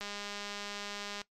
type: click train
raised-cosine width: 0.2 ms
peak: -23 dBFS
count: 247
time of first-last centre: 0.01-1.216 s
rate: 204 Hz
effects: noise-tail reverb RT60 0.1 s tail -18 dB re dry + MP3 96 kbps